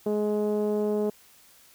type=tone with low-pass filter; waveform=10% pulse; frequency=210 Hz; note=G#3; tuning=19 cents sharp; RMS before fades=-26 dBFS; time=0.06-1.1 s; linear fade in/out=5 ms; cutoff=430 Hz; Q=1.8; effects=white hiss -56 dBFS RMS until 1.74 s